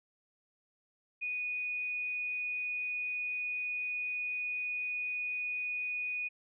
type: tone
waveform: sine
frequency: 2474 Hz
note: D#7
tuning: 10 cents flat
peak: -33 dBFS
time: 1.21-6.29 s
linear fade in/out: 20 ms
effects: none